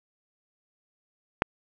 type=click; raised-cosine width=0.5 ms; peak=-5 dBFS; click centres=1.421 s; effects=none